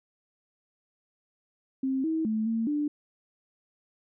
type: tone with pitch steps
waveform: sine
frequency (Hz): 265.4 / 320.5 / 218.3 / 226.3 / 295.2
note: C4 / E4 / A3 / A3 / D4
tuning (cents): +25 / -49 / -13 / +49 / +9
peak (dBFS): -25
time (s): 1.83-2.88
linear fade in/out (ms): 5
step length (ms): 210
effects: none

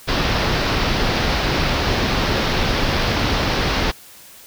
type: low-pass noise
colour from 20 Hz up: pink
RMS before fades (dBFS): -19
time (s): 0.07-3.92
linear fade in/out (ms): 20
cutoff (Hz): 5400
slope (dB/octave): 48
effects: white hiss -43 dBFS RMS until 4.46 s

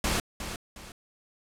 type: noise with echo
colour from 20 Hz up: pink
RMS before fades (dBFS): -27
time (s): 0.04-0.2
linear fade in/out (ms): 2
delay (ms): 360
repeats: 2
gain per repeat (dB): -9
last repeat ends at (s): 0.92
effects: low-pass 11000 Hz 12 dB/octave

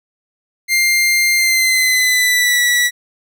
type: tone with pitch glide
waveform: sawtooth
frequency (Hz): 2100 to 1948.1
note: C7 to B6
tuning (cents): +6 to -24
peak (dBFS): -8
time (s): 0.68-2.91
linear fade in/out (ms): 50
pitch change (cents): -130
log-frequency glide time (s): 1.37-2.62
effects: none

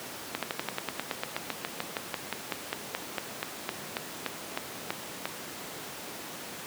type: slowing click train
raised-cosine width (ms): 0.3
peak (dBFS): -13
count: 28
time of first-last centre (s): 0.35-5.255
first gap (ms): 77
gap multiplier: 1.06
effects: pink hiss -40 dBFS RMS until 6.66 s + high-pass 200 Hz 12 dB/octave

